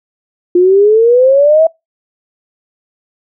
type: exponential sweep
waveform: sine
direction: up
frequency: 349.2 to 658 Hz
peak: -4 dBFS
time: 0.55-1.67 s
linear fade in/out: 5 ms
effects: noise-tail reverb RT60 0.2 s tail -26 dB re dry